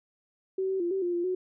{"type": "tone with pitch steps", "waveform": "sine", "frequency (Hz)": [380.2, 382.4, 345.8, 384.8, 351.5, 346.6, 368.3], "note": ["F#4", "G4", "F4", "G4", "F4", "F4", "F#4"], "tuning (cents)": [47, -43, -17, -32, 11, -13, -8], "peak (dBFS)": -26, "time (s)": [0.58, 1.35], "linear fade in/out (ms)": 5, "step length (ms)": 110, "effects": []}